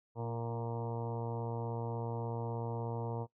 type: harmonic tone with a mistuned harmonic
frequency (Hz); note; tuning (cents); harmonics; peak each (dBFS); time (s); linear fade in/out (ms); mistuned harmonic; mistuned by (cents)
116.54; A#2; 0; 1 / 2 / 3 / 4 / 5 / 6 / 7 / 8 / 9 / 10; -38 / -46 / -48 / -41 / -49 / -49 / -50 / -46 / -58 / -60; 0.15-3.27; 50; 3; -18
effects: noise-tail reverb RT60 0.1 s tail -19 dB re dry